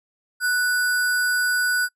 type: tone with sample-and-hold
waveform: sine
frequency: 1480 Hz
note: F#6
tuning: in tune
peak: -18 dBFS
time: 0.4-1.89 s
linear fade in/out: 50 ms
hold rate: 6300 Hz
effects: noise-tail reverb RT60 0.1 s tail -26 dB re dry + resampled to 32000 Hz